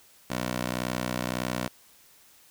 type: tone with high-pass filter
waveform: 15% pulse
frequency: 61.74 Hz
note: B1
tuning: in tune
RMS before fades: -31 dBFS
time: 0.3-1.68 s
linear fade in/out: 5 ms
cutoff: 200 Hz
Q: 0.52
effects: white hiss -57 dBFS RMS until 2.5 s